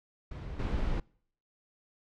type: noise with level steps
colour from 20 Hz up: brown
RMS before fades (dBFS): -40 / -31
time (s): 0.31-1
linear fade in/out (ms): 5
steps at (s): 0.59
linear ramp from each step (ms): 5
effects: noise-tail reverb RT60 0.6 s tail -26 dB re dry + low-pass 4000 Hz 12 dB/octave